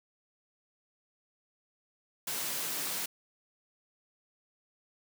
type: high-pass noise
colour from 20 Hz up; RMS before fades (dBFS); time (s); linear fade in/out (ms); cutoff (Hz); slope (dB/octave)
white; -35; 2.27-3.06; 5; 120; 96
effects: none